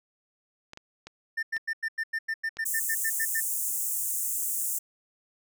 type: clicks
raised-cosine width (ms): 0.2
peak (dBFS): -25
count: 5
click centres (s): 0.734 / 0.774 / 1.07 / 1.566 / 2.57
type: tone bursts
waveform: triangle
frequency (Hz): 1797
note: A6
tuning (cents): +36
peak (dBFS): -25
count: 14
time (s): 1.37-3.405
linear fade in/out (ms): 10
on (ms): 59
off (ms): 93
type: high-pass noise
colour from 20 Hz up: pink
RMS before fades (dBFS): -30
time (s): 2.65-4.79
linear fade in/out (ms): 10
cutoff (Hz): 7000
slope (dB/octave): 48
effects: none